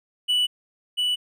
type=tone pair in turn; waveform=triangle; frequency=2960 / 2960 Hz; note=F#7 / F#7; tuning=0 / 0 cents; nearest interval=unison; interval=0 cents; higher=neither; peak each=-17 / -19 dBFS; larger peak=first; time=0.28-0.47 / 0.97-1.16 s; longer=neither; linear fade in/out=20 ms; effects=none